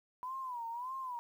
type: tone with vibrato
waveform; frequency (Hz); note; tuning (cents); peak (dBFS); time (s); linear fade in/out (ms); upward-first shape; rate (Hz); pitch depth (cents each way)
sine; 987.8; B5; 0; -38; 0.23-1.19; 0; sine; 1.7; 130
effects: 11-bit